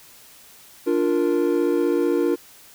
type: chord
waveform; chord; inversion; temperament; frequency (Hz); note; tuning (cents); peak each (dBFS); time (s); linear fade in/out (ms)
triangle; Bb major; first; equal; 293.7 / 349.2 / 466.2; D4 / F4 / Bb4; 0 / 0 / 0; -21 / -19 / -21; 0.86-2.36; 20
effects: white hiss -48 dBFS RMS until 2.74 s